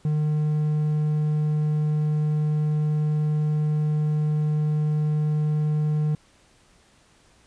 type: tone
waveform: triangle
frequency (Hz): 151.7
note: D#3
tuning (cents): -44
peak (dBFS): -18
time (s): 0.05-6.15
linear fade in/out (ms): 2
effects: pink hiss -58 dBFS RMS until 7.46 s + resampled to 22050 Hz